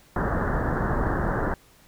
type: low-pass noise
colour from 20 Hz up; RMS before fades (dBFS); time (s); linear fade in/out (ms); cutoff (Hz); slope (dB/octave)
pink; -25; 0.16-1.54; 2; 1800; 96
effects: pink hiss -56 dBFS RMS until 1.87 s